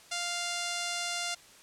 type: tone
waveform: 5% pulse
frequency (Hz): 698.5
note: F5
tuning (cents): 0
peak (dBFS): -20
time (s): 0.11-1.35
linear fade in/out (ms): 10
effects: white hiss -55 dBFS RMS until 1.62 s + low-pass 9000 Hz 12 dB/octave